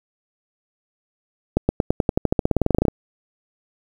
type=accelerating click train; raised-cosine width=2 ms; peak=-3 dBFS; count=21; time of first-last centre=1.57-2.883 s; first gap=120 ms; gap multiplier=0.93; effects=7-bit